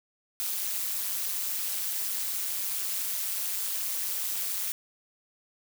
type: noise with amplitude modulation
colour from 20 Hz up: blue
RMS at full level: -28 dBFS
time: 0.4-4.72 s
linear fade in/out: 0 ms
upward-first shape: sine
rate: 196 Hz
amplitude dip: 75%
effects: none